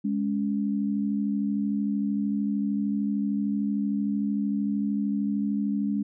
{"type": "tone pair together", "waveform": "sine", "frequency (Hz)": [207.1, 280.3], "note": ["G#3", "C#4"], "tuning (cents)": [-5, 19], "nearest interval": "perfect fourth", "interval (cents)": 524, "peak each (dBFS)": [-25, -29], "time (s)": [0.04, 6.03], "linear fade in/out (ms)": 10, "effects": []}